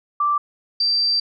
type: tone pair in turn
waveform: sine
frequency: 1172 / 4688 Hz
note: D6 / D8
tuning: -4 / -4 cents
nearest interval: 2 octaves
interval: 2400 cents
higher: second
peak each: -16 dBFS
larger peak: neither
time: 0.2-0.38 / 0.8-1.2 s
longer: second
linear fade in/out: 5 ms
effects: none